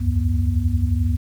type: tone cluster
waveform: sine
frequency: 71.4 / 82 / 94 / 241.8 Hz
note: D2 / E2 / F#2 / B3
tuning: -48 / -9 / +28 / -36 cents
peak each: -21 / -24 / -20 / -27 dBFS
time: 0-1.17 s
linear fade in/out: 20 ms
effects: 8-bit